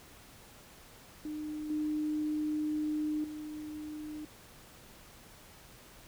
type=tone with level steps; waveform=sine; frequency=304 Hz; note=D#4; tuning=40 cents flat; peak=-36 / -30 / -39 dBFS; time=1.25-4.25 s; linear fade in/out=2 ms; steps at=1.7 / 3.24 s; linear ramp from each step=2 ms; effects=pink hiss -55 dBFS RMS until 6.07 s